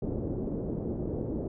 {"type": "low-pass noise", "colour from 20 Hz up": "white", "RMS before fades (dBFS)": -33, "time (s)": [0.02, 1.48], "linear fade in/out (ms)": 5, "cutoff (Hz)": 430, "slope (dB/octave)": 24, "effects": []}